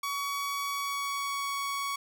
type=tone with pitch glide; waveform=sawtooth; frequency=1128 to 1118.9 Hz; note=C#6 to C#6; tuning=+30 to +16 cents; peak=-27 dBFS; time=0.03-1.96 s; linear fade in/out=5 ms; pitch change=-14 cents; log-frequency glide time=0.72-1.53 s; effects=none